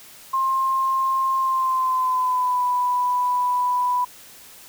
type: tone with pitch glide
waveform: sine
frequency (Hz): 1061 to 989.9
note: C6 to B5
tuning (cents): +24 to +4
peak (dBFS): -18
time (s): 0.33-4.05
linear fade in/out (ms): 10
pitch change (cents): -120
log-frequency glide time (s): 1.37-2.64
effects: white hiss -45 dBFS RMS until 4.68 s